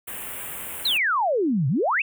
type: band-stop noise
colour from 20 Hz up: white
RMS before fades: -34 dBFS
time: 0.07-0.98 s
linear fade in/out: 10 ms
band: 3100 to 8200 Hz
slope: 48 dB/octave
type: exponential two-way sweep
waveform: sine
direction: down then up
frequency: 4249 to 123.47 to 2784 Hz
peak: -19 dBFS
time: 0.85-2.02 s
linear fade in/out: 5 ms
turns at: 1.68 s
effects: none